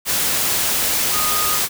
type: tone in noise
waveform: sine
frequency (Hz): 1239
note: D#6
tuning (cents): -8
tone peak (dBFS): -23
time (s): 1.11-1.6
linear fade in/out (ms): 50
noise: white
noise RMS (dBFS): -19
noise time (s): 0.05-1.69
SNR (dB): -7
effects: none